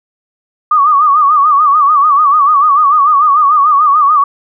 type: tone with vibrato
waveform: sine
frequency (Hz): 1174.7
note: D6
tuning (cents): 0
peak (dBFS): -5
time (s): 0.71-4.24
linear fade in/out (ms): 5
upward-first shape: sine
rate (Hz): 6.8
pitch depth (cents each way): 110
effects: none